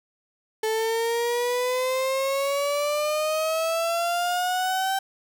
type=exponential sweep; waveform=35% pulse; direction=up; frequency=435.9 to 778 Hz; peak=-21 dBFS; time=0.63-4.99 s; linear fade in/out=5 ms; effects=none